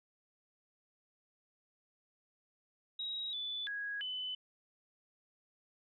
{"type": "tone with pitch steps", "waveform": "sine", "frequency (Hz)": [3818, 3481, 1655, 3015], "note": ["A#7", "A7", "G#6", "F#7"], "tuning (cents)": [41, -19, -6, 32], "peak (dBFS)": -37, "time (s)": [2.99, 4.35], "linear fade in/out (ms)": 5, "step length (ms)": 340, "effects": []}